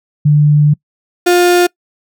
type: tone pair in turn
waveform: sine / 35% pulse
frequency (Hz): 148.3 / 353.7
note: D3 / F4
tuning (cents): +17 / +22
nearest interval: octave + minor third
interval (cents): 1505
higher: second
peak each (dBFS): -5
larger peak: neither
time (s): 0.25-0.74 / 1.26-1.67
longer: first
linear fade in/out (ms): 10
effects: noise-tail reverb RT60 0.1 s tail -25 dB re dry